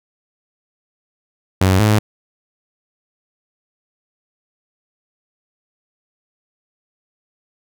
sawtooth tone pair in turn, 94.2 / 106.6 Hz, F#2 / G#2, +32 / +46 cents, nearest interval major second, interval 214 cents, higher second, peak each -7 dBFS, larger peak neither, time 1.61-1.8 / 1.8-1.99 s, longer neither, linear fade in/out 5 ms, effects none

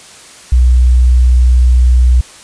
sine tone, 62 Hz, B1, 7 cents sharp, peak -4 dBFS, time 0.52-2.21 s, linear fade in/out 5 ms, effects white hiss -36 dBFS RMS until 2.43 s + resampled to 22050 Hz

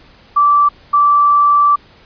sine tone bursts at uneven times, 1164 Hz, D6, 16 cents flat, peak -7 dBFS, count 2, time 0.36-0.69 / 0.93-1.76 s, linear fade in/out 10 ms, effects pink hiss -45 dBFS RMS until 2.05 s + resampled to 11025 Hz

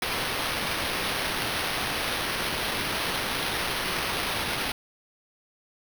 blue noise with sample-and-hold, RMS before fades -29 dBFS, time 0.02-4.72 s, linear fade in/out 2 ms, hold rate 7350 Hz, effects none

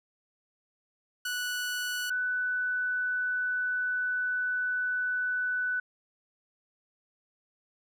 sawtooth / sine tone pair in turn, 1477 / 1493.3 Hz, F#6 / F#6, -3 / +16 cents, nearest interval unison, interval 19 cents, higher second, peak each -27 dBFS, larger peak neither, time 1.25-2.1 / 2.1-5.8 s, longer second, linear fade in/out 5 ms, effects none

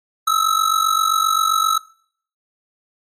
square ring-modulated tone, 1299 Hz, E6, 26 cents flat, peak -12 dBFS, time 0.27-1.78 s, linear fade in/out 5 ms, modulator 23.8 Hz, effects noise-tail reverb RT60 0.6 s tail -24 dB re dry + MP3 64 kbps

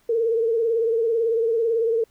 sine tone with vibrato, 456.6 Hz, A#4, 36 cents flat, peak -18 dBFS, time 0.09-2.04 s, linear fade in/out 5 ms, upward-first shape triangle, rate 18 Hz, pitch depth 73 cents each way, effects pink hiss -62 dBFS RMS until 2.1 s

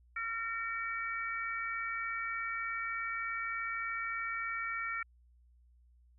harmonic tone, 456.7 Hz, A#4, 36 cents flat, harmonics 3 / 4 / 5, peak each -38 / -40 / -39 dBFS, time 0.16-5.03 s, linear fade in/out 5 ms, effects added 60 Hz sine -61 dBFS peak until 6.18 s

